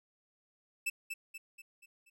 45% pulse tone with echo, 2637 Hz, E7, in tune, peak -31 dBFS, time 0.86-0.9 s, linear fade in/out 10 ms, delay 240 ms, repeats 5, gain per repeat -6 dB, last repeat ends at 2.1 s, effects none

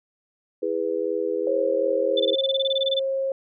sine chord, E major, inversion none, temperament just, 329.6 / 412 / 494.4 Hz, E4 / G#4 / B4, 0 / -14 / +2 cents, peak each -30 / -26 / -26 dBFS, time 0.62-2.35 s, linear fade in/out 10 ms
sine tone, 538 Hz, C5, 48 cents sharp, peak -22 dBFS, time 1.47-3.32 s, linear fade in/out 2 ms
sine tone bursts, 3520 Hz, A7, in tune, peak -21 dBFS, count 16, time 2.17-2.994 s, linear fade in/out 5 ms, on 29 ms, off 24 ms
effects none

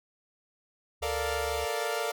sine tone, 71.8 Hz, D2, 39 cents flat, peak -38 dBFS, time 1.01-1.66 s, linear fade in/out 20 ms
sawtooth chord, Bb major seventh, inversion third, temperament equal, 440 / 466.2 / 587.3 / 698.5 Hz, A4 / Bb4 / D5 / F5, 0 / 0 / 0 / 0 cents, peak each -31 dBFS, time 1.02-2.12 s, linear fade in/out 10 ms
effects none

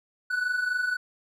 triangle tone pair together, 1464 / 1487.9 Hz, F#6 / F#6, -19 / +9 cents, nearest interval unison, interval 28 cents, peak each -30 / -24 dBFS, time 0.3-0.97 s, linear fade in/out 10 ms, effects none

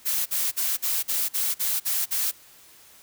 blue noise bursts, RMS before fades -25 dBFS, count 9, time 0.05-2.316 s, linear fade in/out 20 ms, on 210 ms, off 47 ms, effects white hiss -52 dBFS RMS until 3.02 s

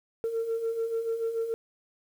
sine beating tone pair, 450 / 456.9 Hz, A4 / A#4, +39 / -35 cents, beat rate 6.9 Hz, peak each -34 / -27 dBFS, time 0.24-1.54 s, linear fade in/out 0 ms, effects tanh soft clip ceiling -23 dBFS + 9-bit

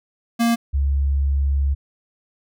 square / sine tone pair in turn, 233.1 / 69.46 Hz, A#3 / C#2, 0 / +4 cents, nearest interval octave + major sixth, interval 2096 cents, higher first, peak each -16 dBFS, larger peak neither, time 0.39-0.56 / 0.73-1.75 s, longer second, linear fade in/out 20 ms, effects none

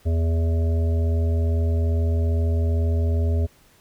harmonic tone, 82.41 Hz, E2, in tune, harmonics 1 / 3 / 5 / 7 / 8, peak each -18 / -32 / -33 / -37 / -39 dBFS, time 0.05-3.47 s, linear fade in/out 20 ms, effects pink hiss -56 dBFS RMS until 3.8 s

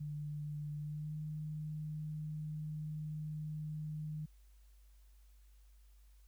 sine tone with pitch glide, 148.8 to 153.43 Hz, D3 to D#3, +23 to -24 cents, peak -39 dBFS, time 0-4.26 s, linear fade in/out 10 ms, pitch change +53 cents, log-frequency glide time 0.76-1.17 s, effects added 50 Hz sine -59 dBFS peak until 6.27 s + white hiss -75 dBFS RMS until 6.27 s

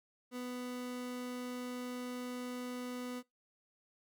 30% pulse tone, 248.3 Hz, B3, 9 cents sharp, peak -37 dBFS, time 0.31-3.23 s, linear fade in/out 50 ms, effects noise-tail reverb RT60 0.2 s tail -22 dB re dry

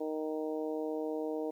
harmonic tone, 155.56 Hz, D#3, in tune, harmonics 2 / 3 / 4 / 5 / 6, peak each -37 / -36 / -41 / -47 / -50 dBFS, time 0-1.51 s, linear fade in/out 10 ms, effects 11-bit

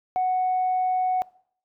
sine tone, 740 Hz, F#5, in tune, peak -19 dBFS, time 0.16-1.22 s, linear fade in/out 0 ms, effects noise-tail reverb RT60 0.6 s tail -22 dB re dry + tanh soft clip ceiling -17 dBFS

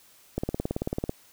click train, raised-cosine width 2 ms, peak -14 dBFS, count 14, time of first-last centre 0.38-1.094 s, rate 18.2 Hz, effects white hiss -57 dBFS RMS until 1.32 s

